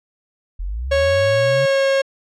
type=linear sweep; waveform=sine; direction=up; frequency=39.68 to 139.9 Hz; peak=-22 dBFS; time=0.59-1.66 s; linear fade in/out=10 ms
type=tone with pitch glide; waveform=45% pulse; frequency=552 to 543.8 Hz; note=C#5 to C#5; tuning=-7 to -33 cents; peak=-14 dBFS; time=0.91-2.02 s; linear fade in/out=10 ms; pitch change=-26 cents; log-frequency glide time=1.29-1.88 s
effects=low-pass 5000 Hz 12 dB/octave

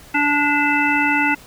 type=harmonic tone with a mistuned harmonic; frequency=290.6 Hz; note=D4; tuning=18 cents flat; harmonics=1 / 3 / 5 / 7 / 9; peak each=-21 / -21 / -21 / -21 / -21 dBFS; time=0.14-1.35 s; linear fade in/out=10 ms; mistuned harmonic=9; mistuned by=+17 cents; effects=pink hiss -44 dBFS RMS until 1.46 s

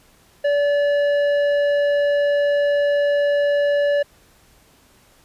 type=tone with tanh clipping; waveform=sine; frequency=576 Hz; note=D5; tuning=34 cents flat; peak=-17 dBFS; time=0.44-4.03 s; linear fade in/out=10 ms; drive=10 dB; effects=pink hiss -54 dBFS RMS until 5.24 s + resampled to 32000 Hz

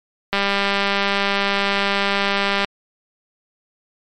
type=click train; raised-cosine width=0.3 ms; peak=-3 dBFS; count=462; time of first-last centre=0.33-2.647 s; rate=199 Hz; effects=MP3 64 kbps

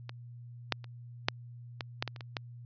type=clicks; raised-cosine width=0.2 ms; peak=-23 / -9 / -30 / -7 / -17 / -12 / -18 / -28 / -25 / -15 dBFS; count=10; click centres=0.094 / 0.723 / 0.843 / 1.285 / 1.808 / 2.025 / 2.077 / 2.162 / 2.208 / 2.368 s; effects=added 120 Hz sine -45 dBFS peak until 2.65 s + resampled to 11025 Hz

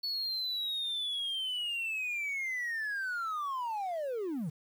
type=linear sweep; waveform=triangle; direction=down; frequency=4435 to 137.5 Hz; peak=-30 dBFS; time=0.03-4.5 s; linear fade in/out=10 ms; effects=tanh soft clip ceiling -27 dBFS + 10-bit

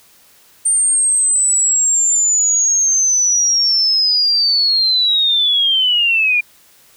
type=linear sweep; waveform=sine; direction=down; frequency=8870 to 2393 Hz; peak=-11 dBFS; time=0.65-6.41 s; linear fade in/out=10 ms; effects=white hiss -49 dBFS RMS until 6.96 s

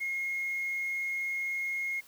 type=tone; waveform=sine; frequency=2152 Hz; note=C7; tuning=48 cents sharp; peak=-29 dBFS; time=0-2.01 s; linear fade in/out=20 ms; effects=tanh soft clip ceiling -27 dBFS + white hiss -57 dBFS RMS until 2.07 s

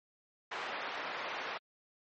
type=band-pass noise; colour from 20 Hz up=pink; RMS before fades=-40 dBFS; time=0.51-1.58 s; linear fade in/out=10 ms; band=690 to 2600 Hz; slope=12 dB/octave; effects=low-pass 7000 Hz 12 dB/octave + MP3 32 kbps

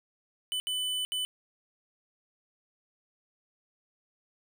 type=tone bursts at uneven times; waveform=square; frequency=3000 Hz; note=F#7; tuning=23 cents sharp; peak=-30 dBFS; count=3; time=0.52-0.6 / 0.67-1.05 / 1.12-1.25 s; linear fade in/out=0 ms; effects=none

